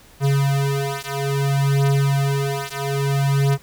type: beating tone pair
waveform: square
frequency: 138.59 / 139.19 Hz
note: C#3 / C#3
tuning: 0 / +7 cents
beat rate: 0.6 Hz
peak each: -21 dBFS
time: 0.2-3.58 s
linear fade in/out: 50 ms
effects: pink hiss -49 dBFS RMS until 3.62 s